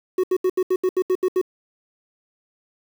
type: tone bursts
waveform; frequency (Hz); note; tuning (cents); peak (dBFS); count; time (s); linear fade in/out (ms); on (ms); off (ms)
triangle; 370; F#4; 0; -14; 10; 0.18-1.415; 5; 56; 75
effects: 7-bit